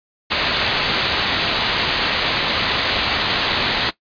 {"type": "low-pass noise", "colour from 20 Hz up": "white", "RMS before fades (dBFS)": -20, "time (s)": [0.3, 3.91], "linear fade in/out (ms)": 20, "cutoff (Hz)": 4600, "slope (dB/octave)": 96, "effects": ["noise-tail reverb RT60 0.1 s tail -17 dB re dry", "resampled to 11025 Hz"]}